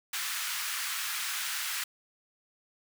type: high-pass noise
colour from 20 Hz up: pink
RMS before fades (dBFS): -34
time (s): 0.13-1.84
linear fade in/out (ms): 5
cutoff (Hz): 1300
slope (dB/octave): 24
effects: none